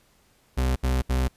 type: tone bursts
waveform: 40% pulse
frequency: 64.2 Hz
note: C2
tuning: 32 cents flat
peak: -20 dBFS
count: 3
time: 0.57-1.282 s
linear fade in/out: 10 ms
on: 190 ms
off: 71 ms
effects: pink hiss -62 dBFS RMS until 1.36 s + resampled to 32000 Hz